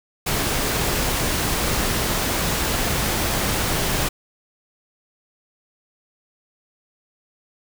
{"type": "noise", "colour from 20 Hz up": "pink", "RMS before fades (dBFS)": -22, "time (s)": [0.26, 4.09], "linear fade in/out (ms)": 10, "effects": []}